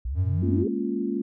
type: exponential sweep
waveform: sine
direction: up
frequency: 55 to 440 Hz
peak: -26 dBFS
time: 0.05-0.68 s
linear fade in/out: 5 ms
type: tone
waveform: triangle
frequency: 92.4 Hz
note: F#2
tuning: 2 cents flat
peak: -21 dBFS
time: 0.14-0.66 s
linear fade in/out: 50 ms
type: chord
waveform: sine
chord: Bb minor seventh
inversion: third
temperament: equal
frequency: 207.7 / 233.1 / 277.2 / 349.2 Hz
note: Ab3 / Bb3 / Db4 / F4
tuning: 0 / 0 / 0 / 0 cents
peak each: -30 dBFS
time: 0.42-1.22 s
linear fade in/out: 10 ms
effects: none